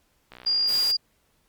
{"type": "click train", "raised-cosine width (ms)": 0.3, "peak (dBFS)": -27, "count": 30, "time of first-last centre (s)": [0.32, 0.789], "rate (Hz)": 61.8}
{"type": "tone", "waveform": "sine", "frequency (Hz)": 4817, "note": "D8", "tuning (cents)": 43, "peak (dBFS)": -20, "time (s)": [0.46, 0.97], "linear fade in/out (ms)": 10}
{"type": "noise", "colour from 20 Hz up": "white", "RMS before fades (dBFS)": -35, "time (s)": [0.68, 0.92], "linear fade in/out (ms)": 10}
{"effects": ["pink hiss -67 dBFS RMS until 1.48 s", "Opus 48 kbps"]}